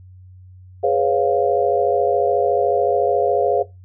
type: chord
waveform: sine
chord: C# dominant seventh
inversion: second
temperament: equal with one note detuned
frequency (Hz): 415.3 / 500.5 / 554.4 / 698.5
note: G#4 / B4 / C#5 / E#5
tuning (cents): 0 / +23 / 0 / 0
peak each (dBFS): -20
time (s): 0.83-3.63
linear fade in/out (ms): 10
effects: noise-tail reverb RT60 0.2 s tail -17 dB re dry + added 92 Hz sine -40 dBFS peak until 3.84 s